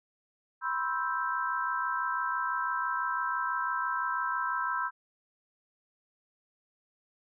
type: chord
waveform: sine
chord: C major seventh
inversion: third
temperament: equal with one note detuned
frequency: 987.8 / 1053.8 / 1318.5 / 1568 Hz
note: B5 / C6 / E6 / G6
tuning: 0 / +12 / 0 / 0 cents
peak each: -34 / -36 / -33 / -34 dBFS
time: 0.61-4.91 s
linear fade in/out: 50 ms
effects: none